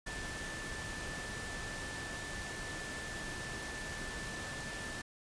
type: tone in noise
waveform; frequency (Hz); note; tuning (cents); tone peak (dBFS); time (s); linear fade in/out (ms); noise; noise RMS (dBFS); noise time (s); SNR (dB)
sine; 1760; A6; 0; -44; 0.06-5.02; 10; pink; -43; 0.06-5.02; -4
effects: resampled to 22050 Hz